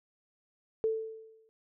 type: tone with exponential decay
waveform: sine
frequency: 443 Hz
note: A4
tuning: 12 cents sharp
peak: -24 dBFS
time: 0.84-1.49 s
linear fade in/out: 0 ms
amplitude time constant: 140 ms
effects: none